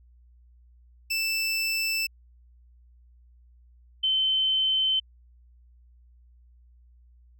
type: tone pair in turn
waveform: 25% pulse / sine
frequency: 2649 / 3075 Hz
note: E7 / G7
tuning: +8 / -34 cents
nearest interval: minor third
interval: 258 cents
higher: second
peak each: -21 dBFS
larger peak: neither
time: 1.1-2.07 / 4.03-5 s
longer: neither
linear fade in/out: 10 ms
effects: added 60 Hz sine -53 dBFS peak until 7.39 s